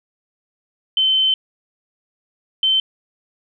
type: tone pair in turn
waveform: sine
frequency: 3075 / 3089 Hz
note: G7 / G7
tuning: -34 / -26 cents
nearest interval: unison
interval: 8 cents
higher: second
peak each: -13 dBFS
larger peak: neither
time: 0.97-1.34 / 2.63-2.8 s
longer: first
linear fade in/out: 2 ms
effects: none